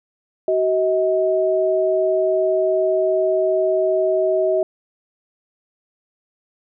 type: tone pair together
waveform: sine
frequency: 377.6 / 635 Hz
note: F#4 / D#5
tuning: +35 / +35 cents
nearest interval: major sixth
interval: 900 cents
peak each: -19 / -17 dBFS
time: 0.48-4.63 s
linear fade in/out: 2 ms
effects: none